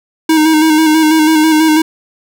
square tone with vibrato, 313.4 Hz, D#4, 13 cents sharp, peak -7 dBFS, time 0.29-1.82 s, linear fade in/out 5 ms, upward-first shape square, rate 6.1 Hz, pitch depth 31 cents each way, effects none

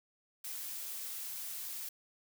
blue noise, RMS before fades -42 dBFS, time 0.44-1.89 s, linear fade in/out 5 ms, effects none

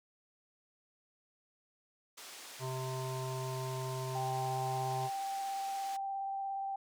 white band-pass noise, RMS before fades -50 dBFS, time 2.17-5.97 s, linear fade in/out 10 ms, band 350 to 7900 Hz, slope 12 dB/octave
harmonic tone, 130 Hz, C3, 11 cents flat, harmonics 1 / 3 / 5 / 7 / 8, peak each -38 / -43 / -45 / -46 / -47 dBFS, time 2.59-5.1 s, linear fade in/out 50 ms
sine tone with vibrato, 784 Hz, G5, in tune, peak -35 dBFS, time 4.15-6.76 s, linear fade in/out 5 ms, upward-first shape triangle, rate 17 Hz, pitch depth 13 cents each way
effects none

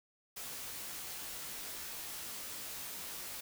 white noise with comb filter, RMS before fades -44 dBFS, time 0.36-3.41 s, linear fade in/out 10 ms, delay 18 ms, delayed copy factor -0.7, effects none

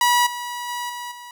sawtooth tone with level steps, 970 Hz, B5, 31 cents flat, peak -11 / -24 / -22 / -26 / -33 dBFS, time 0.01-1.31 s, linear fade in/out 2 ms, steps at 0.26 / 0.68 / 0.89 / 1.11 s, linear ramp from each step 10 ms, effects none

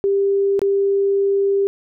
sine tone with dropouts, 396.2 Hz, G4, 18 cents sharp, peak -14 dBFS, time 0.04-1.67 s, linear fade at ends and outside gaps 0 ms, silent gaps 0.593-0.617 s, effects none

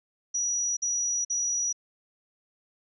sine tone bursts, 5830 Hz, F#8, 26 cents flat, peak -25 dBFS, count 3, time 0.34-1.728 s, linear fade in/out 10 ms, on 430 ms, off 49 ms, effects none

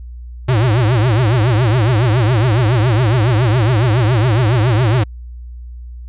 square tone with vibrato, 116.54 Hz, A#2, in tune, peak -11 dBFS, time 0.48-5.04 s, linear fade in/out 10 ms, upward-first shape triangle, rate 7.2 Hz, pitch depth 260 cents each way, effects added 60 Hz sine -28 dBFS peak until 6.08 s + resampled to 8000 Hz

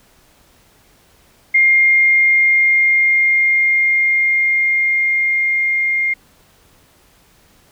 sine tone with level ramp, 2120 Hz, C7, 22 cents sharp, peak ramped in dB -8 to -14 dBFS, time 1.54-6.14 s, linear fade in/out 10 ms, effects pink hiss -52 dBFS RMS until 7.71 s

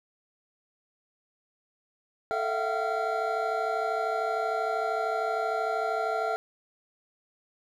triangle tone cluster, 440.9 / 659 / 692 / 759 / 1377 Hz, A4 / E5 / F5 / F#5 / F6, +4 / -1 / -16 / +44 / -25 cents, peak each -31 dBFS, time 2.31-6.36 s, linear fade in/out 0 ms, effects none

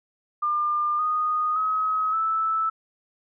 sine tone with pitch steps, 1200 / 1236.6 / 1274.3 / 1313.2 Hz, D6 / D#6 / D#6 / E6, +37 / -11 / +41 / -7 cents, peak -21 dBFS, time 0.42-2.7 s, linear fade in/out 10 ms, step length 570 ms, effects none

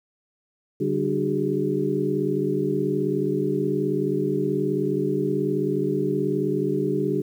sine tone cluster, 143.7 / 194 / 298.3 / 373.6 / 412.4 Hz, D3 / G3 / D4 / F#4 / G#4, -37 / -18 / +27 / +17 / -12 cents, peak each -29 / -29 / -27 / -26 / -27 dBFS, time 0.8-7.22 s, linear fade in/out 10 ms, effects 9-bit

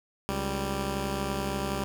10% pulse tone pair together, 69.3 / 196 Hz, C#2 / G3, 0 / 0 cents, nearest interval octave + tritone, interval 1800 cents, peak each -24 / -23 dBFS, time 0.29-1.84 s, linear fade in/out 0 ms, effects none

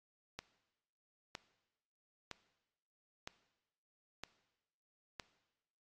click train, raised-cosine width 0.2 ms, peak -25 dBFS, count 6, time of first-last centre 0.39-5.198 s, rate 1.04 Hz, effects noise-tail reverb RT60 1.0 s tail -18 dB re dry + AAC 32 kbps

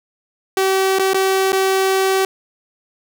sawtooth tone with dropouts, 383 Hz, G4, 40 cents flat, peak -10 dBFS, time 0.57-2.25 s, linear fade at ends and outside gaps 2 ms, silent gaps 0.987-0.994 / 1.134-1.144 / 1.521-1.529 s, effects none

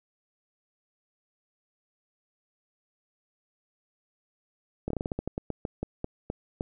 slowing click train, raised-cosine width 2 ms, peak -17 dBFS, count 16, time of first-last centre 4.88-6.609 s, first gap 24 ms, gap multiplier 1.2, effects none

